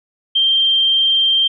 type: tone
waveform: sine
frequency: 3161 Hz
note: G7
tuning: 14 cents sharp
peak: -11 dBFS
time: 0.35-1.48 s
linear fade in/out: 10 ms
effects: none